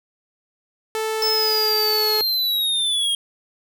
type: tone with pitch glide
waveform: sawtooth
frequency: 439.1 to 428.8 Hz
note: A4 to A4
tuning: -4 to -45 cents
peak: -18 dBFS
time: 0.95-2.21 s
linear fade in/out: 0 ms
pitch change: -41 cents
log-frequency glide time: 1.23-1.79 s
type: linear sweep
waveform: square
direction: down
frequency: 5270 to 3229 Hz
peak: -19 dBFS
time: 1.22-3.15 s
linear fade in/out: 2 ms
effects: none